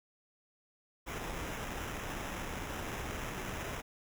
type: noise with sample-and-hold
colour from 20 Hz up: pink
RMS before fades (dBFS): -40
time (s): 1.06-3.82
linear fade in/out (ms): 20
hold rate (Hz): 4410
effects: none